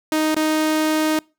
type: tone with dropouts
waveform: sawtooth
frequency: 311.1 Hz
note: D#4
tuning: in tune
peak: -13 dBFS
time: 0.12-1.19 s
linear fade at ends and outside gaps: 2 ms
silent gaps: 0.346-0.365 s
effects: noise-tail reverb RT60 0.3 s tail -26 dB re dry